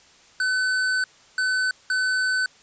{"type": "tone bursts at uneven times", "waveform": "square", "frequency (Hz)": 1513, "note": "F#6", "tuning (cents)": 38, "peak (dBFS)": -21, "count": 3, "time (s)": [[0.4, 1.04], [1.38, 1.71], [1.9, 2.46]], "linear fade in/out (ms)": 2, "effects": ["white hiss -53 dBFS RMS until 2.62 s", "resampled to 16000 Hz"]}